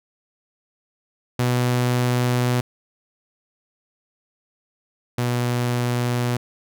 sawtooth tone pair in turn, 123.47 / 121.91 Hz, B2 / B2, 0 / -22 cents, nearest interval unison, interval 22 cents, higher first, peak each -14 / -16 dBFS, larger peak first, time 1.39-2.61 / 5.18-6.37 s, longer first, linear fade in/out 5 ms, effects none

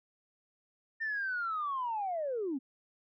sine linear sweep, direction down, 1816 to 246.9 Hz, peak -31 dBFS, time 1-2.59 s, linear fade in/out 20 ms, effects tanh soft clip ceiling -27 dBFS

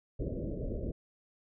pink low-pass noise, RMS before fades -36 dBFS, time 0.19-0.92 s, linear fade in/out 10 ms, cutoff 610 Hz, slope 96 dB/octave, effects none

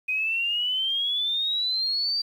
sine exponential sweep, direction up, 2492 to 4699 Hz, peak -23 dBFS, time 0.08-2.22 s, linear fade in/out 10 ms, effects 9-bit

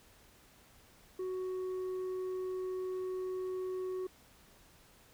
sine tone with tanh clipping, 371.2 Hz, F#4, 6 cents sharp, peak -36 dBFS, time 1.19-4.07 s, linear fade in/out 5 ms, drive 4 dB, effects pink hiss -62 dBFS RMS until 5.13 s

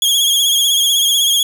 sawtooth tone with vibrato, 3296 Hz, G#7, 14 cents flat, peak -8 dBFS, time 0.02-1.43 s, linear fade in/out 2 ms, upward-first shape sine, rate 16 Hz, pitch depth 52 cents each way, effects none

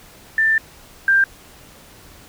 sine tone pair in turn, 1779 / 1584.9 Hz, A6 / G6, +19 / +19 cents, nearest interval major second, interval 200 cents, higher first, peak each -13 / -11 dBFS, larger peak second, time 0.38-0.58 / 1.08-1.24 s, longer first, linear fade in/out 2 ms, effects pink hiss -45 dBFS RMS until 2.28 s

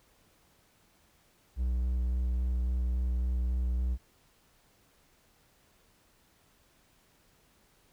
triangle tone with vibrato, 61.74 Hz, B1, in tune, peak -25 dBFS, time 1.56-3.98 s, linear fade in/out 50 ms, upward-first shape square, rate 3.6 Hz, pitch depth 14 cents each way, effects pink hiss -66 dBFS RMS until 7.92 s

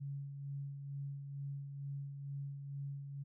sine tone with tremolo, 140 Hz, C#3, 18 cents sharp, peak -39 dBFS, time 0-3.24 s, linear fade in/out 20 ms, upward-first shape sine, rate 2.2 Hz, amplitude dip 45%, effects none

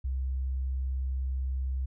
sine tone, 65.41 Hz, C2, in tune, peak -28 dBFS, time 0.04-1.86 s, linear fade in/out 10 ms, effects none

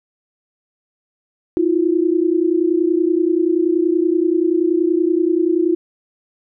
sine tone pair together, 324.6 / 355.1 Hz, E4 / F4, -27 / +29 cents, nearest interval major second, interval 156 cents, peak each -16 dBFS, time 1.57-5.75 s, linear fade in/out 0 ms, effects none

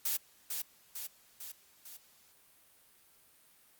blue noise with echo, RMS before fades -33 dBFS, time 0.05-0.17 s, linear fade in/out 5 ms, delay 450 ms, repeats 4, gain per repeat -4 dB, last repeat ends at 1.97 s, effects white hiss -64 dBFS RMS until 3.79 s + Opus 48 kbps

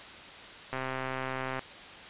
click train, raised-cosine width 0.5 ms, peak -19 dBFS, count 114, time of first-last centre 0.73-1.593 s, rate 131 Hz, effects white hiss -46 dBFS RMS until 2.09 s + resampled to 8000 Hz

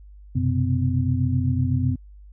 sine tone cluster, 91.8 / 125.4 / 133.3 / 253.7 Hz, F#2 / B2 / C3 / B3, -13 / +27 / +33 / +47 cents, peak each -23 / -23 / -27 / -26 dBFS, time 0.35-1.96 s, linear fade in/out 10 ms, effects added 50 Hz sine -42 dBFS peak until 2.32 s

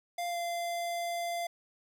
square tone with pitch glide, 697 to 689 Hz, F5 to F5, -4 to -24 cents, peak -33 dBFS, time 0.18-1.47 s, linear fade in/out 5 ms, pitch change -20 cents, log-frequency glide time 0.29-0.37 s, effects 11-bit

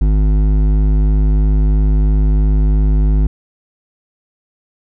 sine tone with hard clipping, 51.5 Hz, G#1, 14 cents flat, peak -11 dBFS, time 0.01-3.27 s, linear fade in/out 5 ms, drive 11 dB, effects none

